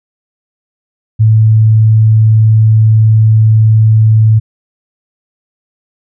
sine tone, 109.8 Hz, A2, 3 cents flat, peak -3 dBFS, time 1.19-4.4 s, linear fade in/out 20 ms, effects none

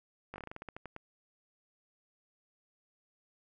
slowing click train, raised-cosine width 0.5 ms, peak -28 dBFS, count 13, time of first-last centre 0.34-0.964 s, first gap 19 ms, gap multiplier 1.17, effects none

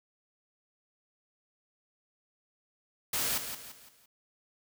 white noise with echo, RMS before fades -31 dBFS, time 3.13-3.38 s, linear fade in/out 5 ms, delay 170 ms, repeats 4, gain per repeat -8 dB, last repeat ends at 4.06 s, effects none

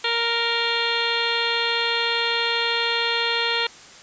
harmonic tone with a mistuned harmonic, 466.2 Hz, A#4, in tune, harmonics 1 / 2 / 3 / 4 / 5 / 6 / 7 / 8 / 9, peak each -29 / -29 / -29 / -29 / -29 / -29 / -29 / -29 / -29 dBFS, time 0.04-3.67 s, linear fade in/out 5 ms, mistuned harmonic 8, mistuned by -55 cents, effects white hiss -44 dBFS RMS until 4.02 s + resampled to 16000 Hz

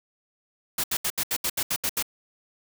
white noise bursts, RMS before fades -26 dBFS, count 10, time 0.78-2.026 s, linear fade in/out 5 ms, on 58 ms, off 74 ms, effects none

